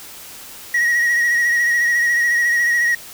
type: tone with vibrato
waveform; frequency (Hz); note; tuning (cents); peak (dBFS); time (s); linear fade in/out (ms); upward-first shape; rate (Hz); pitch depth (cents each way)
triangle; 1900; A#6; +33; -12; 0.74-2.95; 5; sine; 14; 34
effects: white hiss -37 dBFS RMS until 3.13 s